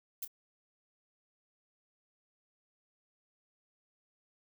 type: noise with echo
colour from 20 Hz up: violet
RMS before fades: -38 dBFS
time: 0.22-0.25 s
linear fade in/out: 5 ms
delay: 28 ms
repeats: 1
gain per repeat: -12 dB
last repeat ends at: 0.278 s
effects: none